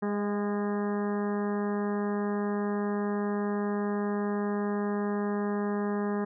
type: harmonic tone with a mistuned harmonic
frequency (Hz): 205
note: G#3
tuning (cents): -22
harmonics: 1 / 2 / 3 / 4 / 5 / 6 / 7 / 8 / 9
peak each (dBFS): -29 / -32 / -41 / -40 / -42 / -43 / -52 / -45 / -49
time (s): 0.02-6.25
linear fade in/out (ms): 10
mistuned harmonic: 3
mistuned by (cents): +21
effects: none